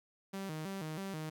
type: tone with vibrato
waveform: sawtooth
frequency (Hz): 174.3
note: F3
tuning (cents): -3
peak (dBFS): -35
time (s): 0.33-1.3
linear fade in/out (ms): 10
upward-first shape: square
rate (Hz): 3.1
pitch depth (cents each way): 190
effects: 12-bit